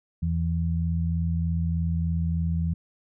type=tone pair together; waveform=sine; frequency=83.1 / 166.4 Hz; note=E2 / E3; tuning=+15 / +17 cents; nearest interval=octave; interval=1202 cents; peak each=-25 / -26 dBFS; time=0.22-2.74 s; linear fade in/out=10 ms; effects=none